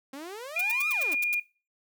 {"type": "exponential two-way sweep", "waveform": "sawtooth", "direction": "up then down", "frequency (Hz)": [261.6, 1333, 261.6], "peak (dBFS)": -34, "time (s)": [0.13, 1.15], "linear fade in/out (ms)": 5, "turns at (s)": 0.89}
{"type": "tone", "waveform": "sine", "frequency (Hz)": 2427, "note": "D#7", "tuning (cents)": -44, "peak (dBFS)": -25, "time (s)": [0.56, 1.4], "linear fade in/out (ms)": 5}
{"type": "noise bursts", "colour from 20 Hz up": "blue", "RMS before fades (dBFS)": -34, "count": 8, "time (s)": [0.59, 1.347], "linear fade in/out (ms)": 5, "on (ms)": 22, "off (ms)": 83}
{"effects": ["noise-tail reverb RT60 0.3 s tail -18 dB re dry"]}